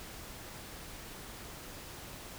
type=silence; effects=pink hiss -47 dBFS RMS until 2.38 s